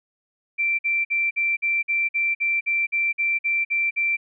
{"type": "tone bursts", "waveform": "sine", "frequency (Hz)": 2349, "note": "D7", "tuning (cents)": 0, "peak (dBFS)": -19, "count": 14, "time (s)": [0.58, 4.17], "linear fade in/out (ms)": 20, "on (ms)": 210, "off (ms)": 50, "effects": []}